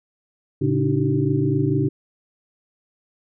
sine tone cluster, 112.9 / 140 / 290.4 / 314.6 / 383.8 Hz, A2 / C#3 / D4 / D#4 / G4, +45 / +18 / -19 / +19 / -37 cents, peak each -25 / -21 / -24 / -25 / -25 dBFS, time 0.61-1.89 s, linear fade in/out 10 ms, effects none

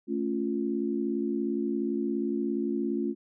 sine chord, A augmented, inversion none, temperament equal, 220 / 277.2 / 349.2 Hz, A3 / C#4 / E#4, 0 / 0 / 0 cents, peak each -31 dBFS, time 0.07-3.15 s, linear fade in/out 50 ms, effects none

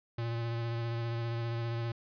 square tone with vibrato, 116.54 Hz, A#2, in tune, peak -33 dBFS, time 0.18-1.92 s, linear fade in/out 5 ms, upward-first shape sine, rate 15 Hz, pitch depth 19 cents each way, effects resampled to 11025 Hz

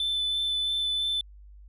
triangle tone with vibrato, 3518 Hz, A7, 1 cent flat, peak -23 dBFS, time 0-1.21 s, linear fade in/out 2 ms, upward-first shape sine, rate 3 Hz, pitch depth 9 cents each way, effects tanh soft clip ceiling -20 dBFS + added 50 Hz sine -46 dBFS peak until 1.68 s

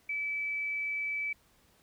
sine tone, 2304 Hz, D7, 34 cents flat, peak -31 dBFS, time 0.09-1.33 s, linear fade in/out 5 ms, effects pink hiss -66 dBFS RMS until 1.82 s

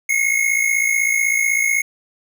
square tone pair together, 2144 / 2200 Hz, C7 / C#7, +42 / -14 cents, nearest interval unison, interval 44 cents, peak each -19 dBFS, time 0.09-1.82 s, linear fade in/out 5 ms, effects none

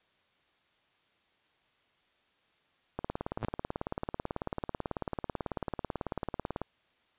click train, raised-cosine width 1 ms, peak -19 dBFS, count 67, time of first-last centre 2.99-6.616 s, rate 18.2 Hz
sawtooth tone with exponential growth, 110 Hz, A2, in tune, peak -25 dBFS, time 3.37-3.45 s, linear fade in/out 0 ms, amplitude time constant 16 ms
effects white hiss -70 dBFS RMS until 7.18 s + resampled to 8000 Hz

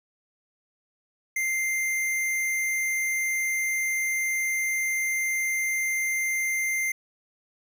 square tone, 2093 Hz, C7, in tune, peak -25 dBFS, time 1.36-6.92 s, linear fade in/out 5 ms, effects none

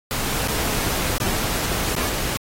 pink noise with dropouts, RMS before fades -24 dBFS, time 0.11-2.37 s, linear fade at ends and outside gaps 0 ms, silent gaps 0.476-0.482 / 1.181-1.202 / 1.952-1.964 s, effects AAC 48 kbps

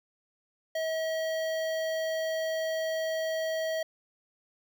square tone with notch filter, 641 Hz, E5, 49 cents flat, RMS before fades -31 dBFS, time 0.75-3.83 s, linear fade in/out 5 ms, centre 9200 Hz, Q 0.96, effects none

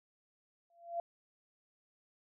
sine tone with exponential growth, 684 Hz, F5, 36 cents flat, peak -31 dBFS, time 0.7-1 s, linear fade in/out 2 ms, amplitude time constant 64 ms, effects none

